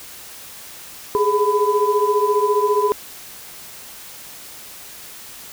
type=tone cluster; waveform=sine; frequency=409.5 / 424.2 / 1000 Hz; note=G#4 / G#4 / B5; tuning=-24 / +37 / +21 cents; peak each=-19 dBFS; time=1.15-2.92 s; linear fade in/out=0 ms; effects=white hiss -38 dBFS RMS until 5.52 s